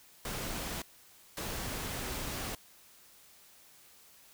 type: noise bursts at uneven times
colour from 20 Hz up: pink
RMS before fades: -38 dBFS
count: 2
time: 0.25-0.82 / 1.37-2.55 s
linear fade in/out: 2 ms
effects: white hiss -59 dBFS RMS until 4.33 s